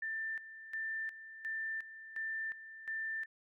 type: tone with tremolo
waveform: sine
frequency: 1782 Hz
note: A6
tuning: 22 cents sharp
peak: -36 dBFS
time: 0.02-3.26 s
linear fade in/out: 5 ms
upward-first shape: square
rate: 1.4 Hz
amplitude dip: 75%
effects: none